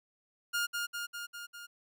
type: tone with echo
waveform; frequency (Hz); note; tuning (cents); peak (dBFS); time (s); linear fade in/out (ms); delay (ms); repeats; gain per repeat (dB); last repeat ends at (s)
sawtooth; 1415; F6; +22; -26; 0.53-0.67; 20; 200; 5; -3; 1.67
effects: none